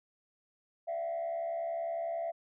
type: tone with frequency modulation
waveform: sine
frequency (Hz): 672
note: E5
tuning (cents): +33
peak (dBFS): -31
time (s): 0.87-2.32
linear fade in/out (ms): 20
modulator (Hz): 70.9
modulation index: 0.57
effects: tanh soft clip ceiling -30 dBFS